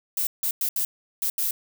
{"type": "noise bursts at uneven times", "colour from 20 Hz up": "violet", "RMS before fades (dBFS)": -25, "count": 6, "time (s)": [[0.17, 0.27], [0.43, 0.51], [0.61, 0.69], [0.76, 0.85], [1.22, 1.3], [1.38, 1.51]], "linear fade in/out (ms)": 2, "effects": []}